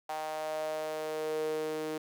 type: tone with high-pass filter sweep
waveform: sawtooth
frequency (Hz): 155.56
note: D#3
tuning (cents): 0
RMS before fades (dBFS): -35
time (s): 0.09-1.98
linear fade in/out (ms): 5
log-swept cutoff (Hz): 750 to 380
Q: 6
effects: none